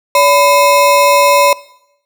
square ring-modulated tone, 787 Hz, G5, 7 cents sharp, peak -4 dBFS, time 0.15-1.53 s, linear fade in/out 2 ms, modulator 216 Hz, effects noise-tail reverb RT60 0.8 s tail -21 dB re dry

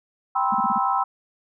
sine chord, C major seventh, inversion second, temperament just, 784.9 / 981.1 / 1046.5 / 1308.1 Hz, G5 / B5 / C6 / E6, +2 / -12 / 0 / -14 cents, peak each -24 / -25 / -25 / -25 dBFS, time 0.35-1.04 s, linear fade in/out 10 ms
sine tone bursts, 214.9 Hz, A3, 41 cents flat, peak -26 dBFS, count 5, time 0.52-0.782 s, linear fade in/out 5 ms, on 26 ms, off 33 ms
effects none

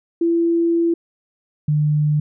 sine tone pair in turn, 336.7 / 149.98 Hz, E4 / D3, +37 / +37 cents, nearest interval octave + major second, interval 1400 cents, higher first, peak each -14 dBFS, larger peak neither, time 0.21-0.94 / 1.68-2.2 s, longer first, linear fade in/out 5 ms, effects none

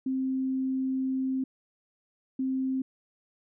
sine tone pair in turn, 262.8 / 262.8 Hz, C4 / C4, +8 / +8 cents, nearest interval unison, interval 0 cents, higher neither, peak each -26 dBFS, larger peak neither, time 0.06-1.44 / 2.39-2.82 s, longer first, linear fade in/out 5 ms, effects none

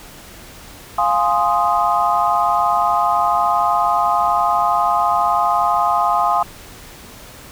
sine chord, F minor seventh, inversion none, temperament equal, 698.5 / 830.6 / 1046.5 / 1244.5 Hz, F5 / Ab5 / C6 / Eb6, 0 / 0 / 0 / 0 cents, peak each -19 dBFS, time 0.98-6.43 s, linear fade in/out 5 ms, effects pink hiss -39 dBFS RMS until 7.51 s

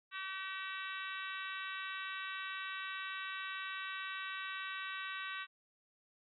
harmonic tone, 381.9 Hz, G4, 45 cents flat, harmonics 3 / 4 / 5 / 6 / 7 / 8 / 9 / 10, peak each -46 / -45 / -47 / -52 / -48 / -54 / -55 / -51 dBFS, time 0.11-5.47 s, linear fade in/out 50 ms, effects none

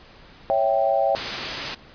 sine chord, C# diminished, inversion none, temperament equal, 554.4 / 659.3 / 784 Hz, C#5 / E5 / G5, 0 / 0 / 0 cents, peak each -22 dBFS, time 0.5-1.15 s, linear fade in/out 0 ms
white noise, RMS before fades -26 dBFS, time 1.15-1.75 s, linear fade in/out 10 ms
effects pink hiss -48 dBFS RMS until 1.94 s + resampled to 11025 Hz

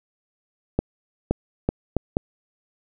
accelerating click train, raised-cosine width 2 ms, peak -6 dBFS, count 5, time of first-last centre 0.79-2.169 s, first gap 520 ms, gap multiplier 0.73, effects none

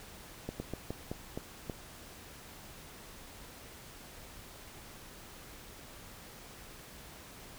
slowing click train, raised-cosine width 2 ms, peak -23 dBFS, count 7, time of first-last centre 0.49-1.698 s, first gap 110 ms, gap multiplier 1.24, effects pink hiss -51 dBFS RMS until 7.58 s

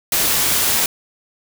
white noise, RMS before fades -17 dBFS, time 0.12-0.86 s, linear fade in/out 2 ms, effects none

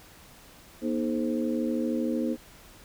sine tone cluster, 239.3 / 312.3 / 426.6 / 523 Hz, A#3 / D#4 / G#4 / C5, +46 / +7 / +46 / -1 cents, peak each -28 / -30 / -36 / -34 dBFS, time 0.81-2.37 s, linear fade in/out 50 ms, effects pink hiss -52 dBFS RMS until 2.84 s

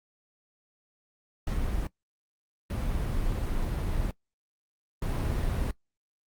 brown noise bursts at uneven times, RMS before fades -29 dBFS, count 3, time 1.47-1.87 / 2.7-4.11 / 5.02-5.71 s, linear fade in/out 2 ms, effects noise-tail reverb RT60 0.1 s tail -19 dB re dry + Opus 48 kbps

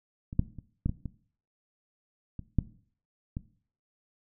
clicks, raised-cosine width 5 ms, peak -26 / -10 / -29 / -15 / -17 / -23 / -25 / -11 / -21 dBFS, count 9, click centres 0.329 / 0.394 / 0.587 / 0.86 / 0.894 / 1.057 / 2.393 / 2.587 / 3.369 s, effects noise-tail reverb RT60 0.5 s tail -17 dB re dry

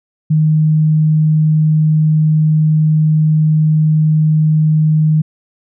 sine tone, 155.2 Hz, D#3, 4 cents flat, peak -8 dBFS, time 0.3-5.22 s, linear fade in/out 10 ms, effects none

